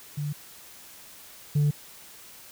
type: tone pair in turn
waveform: sine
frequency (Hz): 146.6 / 146.6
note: D3 / D3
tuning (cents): -3 / -3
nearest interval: unison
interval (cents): 0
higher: neither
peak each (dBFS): -27 / -17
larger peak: second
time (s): 0.17-0.33 / 1.55-1.71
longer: neither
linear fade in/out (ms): 10
effects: tanh soft clip ceiling -18 dBFS + white hiss -48 dBFS RMS until 2.51 s